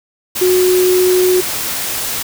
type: tone in noise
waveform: sine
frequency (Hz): 366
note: F#4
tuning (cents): -19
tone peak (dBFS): -9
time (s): 0.41-1.41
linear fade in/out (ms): 10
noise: white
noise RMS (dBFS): -20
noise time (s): 0.35-2.23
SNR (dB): +8
effects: none